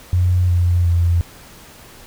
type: tone with pitch steps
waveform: sine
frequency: 89.9 / 87.9 / 85.94 Hz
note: F#2 / F2 / F2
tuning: -49 / +12 / -27 cents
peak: -12 dBFS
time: 0.13-1.21 s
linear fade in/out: 0 ms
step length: 360 ms
effects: pink hiss -42 dBFS RMS until 2.06 s